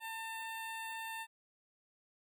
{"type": "tone with notch filter", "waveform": "15% pulse", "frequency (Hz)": 898, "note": "A5", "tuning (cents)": 35, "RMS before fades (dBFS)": -43, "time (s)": [0, 1.27], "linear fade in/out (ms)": 50, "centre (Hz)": 5400, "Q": 1.2, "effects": []}